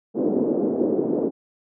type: band-pass noise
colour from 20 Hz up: pink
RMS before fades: -22 dBFS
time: 0.14-1.31 s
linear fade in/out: 50 ms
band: 250 to 460 Hz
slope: 24 dB/octave
effects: none